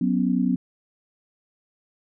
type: chord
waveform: sine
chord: F# suspended fourth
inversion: none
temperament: equal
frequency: 185 / 246.9 / 277.2 Hz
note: F#3 / B3 / C#4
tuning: 0 / 0 / 0 cents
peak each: -23 / -22 / -26 dBFS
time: 0.01-0.56 s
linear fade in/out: 5 ms
effects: none